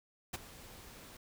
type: noise with ADSR envelope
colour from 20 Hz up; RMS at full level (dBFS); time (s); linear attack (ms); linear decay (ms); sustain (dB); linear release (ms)
pink; -36; 0.33-1.17; 12; 23; -17; 5
effects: none